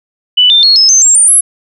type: tone with pitch steps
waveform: sine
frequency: 2978 / 3583 / 4310 / 5185 / 6238 / 7504 / 9028 / 10860 Hz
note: F#7 / A7 / C#8 / E8 / G8 / A#8 / C#9 / F9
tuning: +11 / +31 / -49 / -29 / -9 / +11 / +31 / -50 cents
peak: -3 dBFS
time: 0.37-1.41 s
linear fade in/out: 10 ms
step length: 130 ms
effects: none